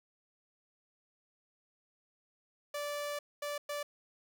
sawtooth tone bursts at uneven times, 583 Hz, D5, 13 cents flat, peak -32 dBFS, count 3, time 2.74-3.19 / 3.42-3.58 / 3.69-3.83 s, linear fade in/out 5 ms, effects none

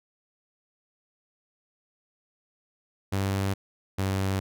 sawtooth tone pair in turn, 97.6 / 96.37 Hz, G2 / G2, -7 / -29 cents, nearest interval unison, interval 22 cents, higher first, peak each -21 dBFS, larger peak neither, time 3.12-3.54 / 3.98-4.4 s, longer neither, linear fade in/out 10 ms, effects none

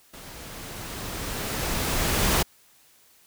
pink noise with level ramp, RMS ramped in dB -43 to -21 dBFS, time 0.13-2.43 s, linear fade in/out 10 ms, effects white hiss -58 dBFS RMS until 3.26 s

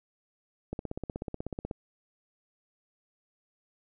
click train, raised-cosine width 2 ms, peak -21 dBFS, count 17, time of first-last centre 0.73-1.712 s, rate 16.3 Hz, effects none

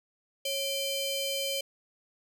sawtooth ring-modulated tone, 1820 Hz, A#6, 42 cents flat, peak -23 dBFS, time 0.45-1.61 s, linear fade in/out 5 ms, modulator 1270 Hz, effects none

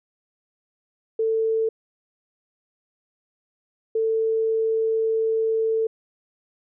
sine tone bursts at uneven times, 445.5 Hz, A4, 22 cents sharp, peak -19 dBFS, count 2, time 1.19-1.69 / 3.95-5.87 s, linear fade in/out 5 ms, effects none

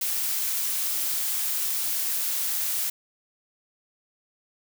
blue noise, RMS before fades -27 dBFS, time 0.01-2.9 s, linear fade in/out 5 ms, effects none

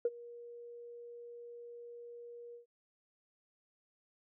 sine tone with ADSR envelope, 475.2 Hz, A#4, 33 cents sharp, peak -25 dBFS, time 0.05-2.66 s, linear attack 3 ms, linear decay 39 ms, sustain -22 dB, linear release 120 ms, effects tanh soft clip ceiling -21 dBFS

